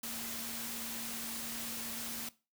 sine tone in noise, 230.6 Hz, A#3, 19 cents flat, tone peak -47 dBFS, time 0.03-2.29 s, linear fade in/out 5 ms, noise white, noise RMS -41 dBFS, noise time 0.03-2.29 s, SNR -9 dB, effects noise-tail reverb RT60 0.3 s tail -19 dB re dry

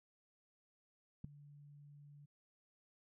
sine tone with ADSR envelope, 144.9 Hz, D3, 23 cents flat, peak -36 dBFS, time 1.24-2.26 s, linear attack 5 ms, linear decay 5 ms, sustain -20 dB, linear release 12 ms, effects none

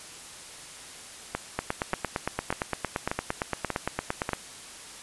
two click trains, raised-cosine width 0.5 ms, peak -12 / -11 dBFS, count 6 / 25, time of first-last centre 1.35-4.291 / 1.59-4.333 s, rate 1.7 / 8.75 Hz, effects white hiss -44 dBFS RMS until 5.02 s + resampled to 24000 Hz

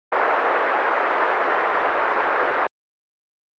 white band-pass noise, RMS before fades -18 dBFS, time 0.12-2.67 s, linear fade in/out 5 ms, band 400 to 1600 Hz, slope 24 dB/octave, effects Opus 24 kbps

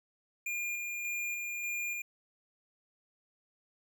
square tone with tremolo, 2412 Hz, D7, 46 cents sharp, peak -34 dBFS, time 0.46-2.02 s, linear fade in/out 5 ms, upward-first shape square, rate 1.7 Hz, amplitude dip 25%, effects none

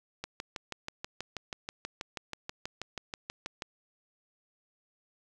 click train, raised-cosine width 0.2 ms, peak -19 dBFS, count 22, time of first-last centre 0.24-3.622 s, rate 6.21 Hz, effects 10-bit

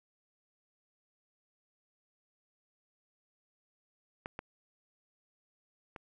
clicks, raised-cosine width 0.5 ms, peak -23 / -24 / -29 dBFS, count 3, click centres 4.259 / 4.391 / 5.962 s, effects none

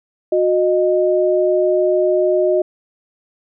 sine tone pair together, 364.8 / 617.7 Hz, F#4 / D#5, -24 / -13 cents, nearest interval major sixth, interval 911 cents, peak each -15 dBFS, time 0.32-2.62 s, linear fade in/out 5 ms, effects none

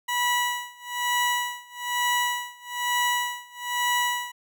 20% pulse tone with tremolo, 976 Hz, B5, 21 cents flat, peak -16 dBFS, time 0.08-4.32 s, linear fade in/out 10 ms, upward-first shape sine, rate 1.1 Hz, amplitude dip 95%, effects none

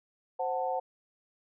sine chord, F# diminished, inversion second, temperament equal with one note detuned, 523.3 / 740 / 886.6 Hz, C5 / F#5 / A5, 0 / 0 / +13 cents, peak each -33 / -32 / -35 dBFS, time 0.39-0.8 s, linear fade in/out 10 ms, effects none

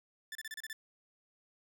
sawtooth tone bursts, 1760 Hz, A6, in tune, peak -37 dBFS, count 7, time 0.32-0.73 s, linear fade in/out 2 ms, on 32 ms, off 31 ms, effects none

